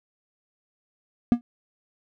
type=tone with exponential decay; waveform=triangle; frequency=239 Hz; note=A#3; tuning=43 cents sharp; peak=-8 dBFS; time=1.32-1.41 s; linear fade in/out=0 ms; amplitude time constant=18 ms; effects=none